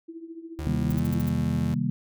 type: tone with tremolo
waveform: sine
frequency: 329.6 Hz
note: E4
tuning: in tune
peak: -34 dBFS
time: 0.08-1.24 s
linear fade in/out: 10 ms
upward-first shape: triangle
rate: 14 Hz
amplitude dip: 80%
type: tone with pitch glide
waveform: 35% pulse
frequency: 76.1 to 84.93 Hz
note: D#2 to F2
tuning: -38 to -48 cents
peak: -29 dBFS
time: 0.59-1.74 s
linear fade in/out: 0 ms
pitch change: +190 cents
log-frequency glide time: 0.91-1.05 s
type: chord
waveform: sine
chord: C minor seventh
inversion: none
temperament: just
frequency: 130.81 / 156.98 / 196.22 / 235.5 Hz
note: C3 / Eb3 / G3 / Bb3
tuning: 0 / +16 / +2 / +18 cents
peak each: -29 dBFS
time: 0.67-1.9 s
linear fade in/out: 0 ms
type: noise bursts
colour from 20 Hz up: violet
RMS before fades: -39 dBFS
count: 6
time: 0.9-1.291 s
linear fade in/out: 5 ms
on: 21 ms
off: 53 ms
effects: none